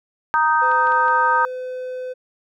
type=chord; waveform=sine; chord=Eb major; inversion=second; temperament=just; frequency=933.4 / 1244.5 / 1555.6 Hz; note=Bb5 / Eb6 / G6; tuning=+2 / 0 / -14 cents; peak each=-17 / -19 / -20 dBFS; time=0.34-1.45 s; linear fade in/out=0 ms
type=tone; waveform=triangle; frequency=508 Hz; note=B4; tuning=49 cents sharp; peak=-24 dBFS; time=0.61-2.14 s; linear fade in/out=20 ms
type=clicks; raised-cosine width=0.3 ms; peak=-23 dBFS; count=4; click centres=0.716 / 0.871 / 0.921 / 1.082 s
effects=none